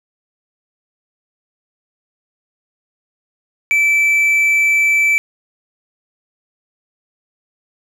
triangle tone, 2320 Hz, D7, 22 cents flat, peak -9 dBFS, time 3.71-5.18 s, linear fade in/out 0 ms, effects none

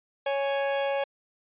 45% pulse tone pair together, 554.4 / 830.7 Hz, C#5 / G#5, 0 / 0 cents, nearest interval perfect fifth, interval 700 cents, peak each -26 / -32 dBFS, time 0.26-1.04 s, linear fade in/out 5 ms, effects resampled to 8000 Hz

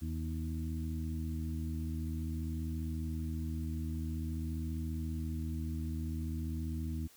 harmonic tone with a mistuned harmonic, 80.5 Hz, E2, 41 cents flat, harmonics 1 / 2 / 3 / 4, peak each -36 / -43 / -42 / -46 dBFS, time 0.01-7.08 s, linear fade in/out 20 ms, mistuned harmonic 4, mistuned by -31 cents, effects white hiss -61 dBFS RMS until 7.16 s

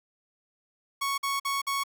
sawtooth tone bursts, 1108.7 Hz, C#6, in tune, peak -23 dBFS, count 4, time 1.01-1.837 s, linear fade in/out 10 ms, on 170 ms, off 49 ms, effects none

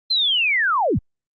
sine linear sweep, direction down, 4186 to 41.2 Hz, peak -16 dBFS, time 0.1-0.99 s, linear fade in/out 10 ms, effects Opus 48 kbps

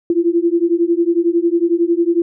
sine beating tone pair, 335.4 / 346.4 Hz, E4 / F4, +30 / -14 cents, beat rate 11 Hz, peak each -15 dBFS, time 0.1-2.22 s, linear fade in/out 2 ms, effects none

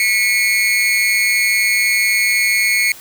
40% pulse tone with amplitude modulation, 2188 Hz, C#7, 23 cents flat, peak -8 dBFS, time 0-2.92 s, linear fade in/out 2 ms, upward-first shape sine, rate 214 Hz, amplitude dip 85%, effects white hiss -38 dBFS RMS until 3 s

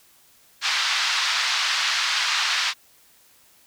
white band-pass noise, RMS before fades -23 dBFS, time 0.61-2.74 s, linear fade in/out 50 ms, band 1000 to 4900 Hz, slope 24 dB/octave, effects white hiss -56 dBFS RMS until 3.66 s

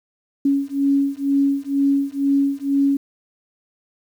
sine beating tone pair, 277.2 / 279.3 Hz, C#4 / C#4, 0 / +13 cents, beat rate 2.1 Hz, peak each -19 dBFS, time 0.45-2.97 s, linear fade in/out 5 ms, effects 8-bit

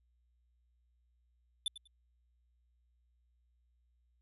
square tone with echo, 3520 Hz, A7, in tune, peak -32 dBFS, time 1.66-1.68 s, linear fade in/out 2 ms, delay 97 ms, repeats 2, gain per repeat -14 dB, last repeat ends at 1.874 s, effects added 60 Hz sine -70 dBFS peak until 4.21 s + resampled to 32000 Hz

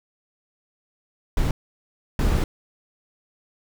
brown noise bursts at uneven times, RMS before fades -20 dBFS, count 2, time 1.37-1.51 / 2.19-2.44 s, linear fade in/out 2 ms, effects none

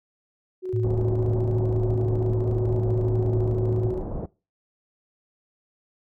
sine tone with tremolo, 370 Hz, F#4, in tune, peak -24 dBFS, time 0.62-4.03 s, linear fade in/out 50 ms, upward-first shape square, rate 14 Hz, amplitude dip 30%
sine tone with vibrato, 110 Hz, A2, in tune, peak -22 dBFS, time 0.73-3.91 s, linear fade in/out 10 ms, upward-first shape triangle, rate 18 Hz, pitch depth 22 cents each way
pink low-pass noise, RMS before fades -31 dBFS, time 0.84-4.26 s, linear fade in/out 5 ms, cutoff 710 Hz, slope 24 dB/octave
effects noise-tail reverb RT60 0.3 s tail -22 dB re dry

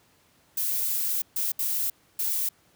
violet noise bursts at uneven times, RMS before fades -27 dBFS, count 4, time 0.57-1.22 / 1.36-1.52 / 1.59-1.9 / 2.19-2.49 s, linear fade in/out 5 ms, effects pink hiss -62 dBFS RMS until 2.75 s + high-pass 80 Hz 12 dB/octave

